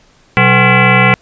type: tone with frequency modulation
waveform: sine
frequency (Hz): 1067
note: C6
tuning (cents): +34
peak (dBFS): -5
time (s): 0.37-1.14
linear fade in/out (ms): 0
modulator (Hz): 314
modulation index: 4.7
effects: pink hiss -49 dBFS RMS until 1.21 s + resampled to 16000 Hz